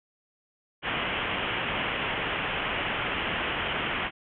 white low-pass noise, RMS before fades -30 dBFS, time 0.82-4.11 s, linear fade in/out 50 ms, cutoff 3200 Hz, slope 96 dB/octave, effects none

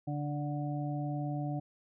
harmonic tone with a mistuned harmonic, 146.83 Hz, D3, in tune, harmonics 1 / 2 / 4 / 5, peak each -34 / -38 / -45 / -42 dBFS, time 0.07-1.6 s, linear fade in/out 10 ms, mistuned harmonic 1, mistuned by -18 cents, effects none

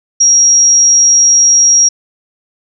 sine tone, 5650 Hz, F8, 19 cents sharp, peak -4 dBFS, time 0.2-1.89 s, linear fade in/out 10 ms, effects none

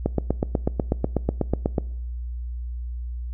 click train, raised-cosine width 2 ms, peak -7 dBFS, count 15, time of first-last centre 0.06-1.782 s, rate 8.13 Hz, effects noise-tail reverb RT60 0.8 s tail -23 dB re dry + added 60 Hz sine -28 dBFS peak until 3.33 s

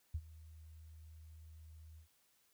sine tone with ADSR envelope, 79 Hz, D#2, 27 cents sharp, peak -34 dBFS, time 0.14-2.08 s, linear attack 8 ms, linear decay 55 ms, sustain -19 dB, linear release 100 ms, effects white hiss -74 dBFS RMS until 2.53 s

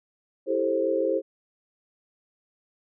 sine chord, A minor seventh, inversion second, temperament just, 330 / 396 / 440 / 528 Hz, E4 / G4 / A4 / C5, +2 / +18 / 0 / +16 cents, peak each -29 / -28 / -29 / -25 dBFS, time 0.46-1.22 s, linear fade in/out 50 ms, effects none

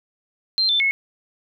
sine tone with pitch steps, 4150 / 3540 / 2186 Hz, C8 / A7 / C#7, -15 / +10 / -25 cents, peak -16 dBFS, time 0.58-0.91 s, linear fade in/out 0 ms, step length 110 ms, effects none

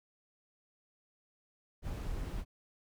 brown noise, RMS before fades -38 dBFS, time 1.82-2.45 s, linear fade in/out 50 ms, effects none

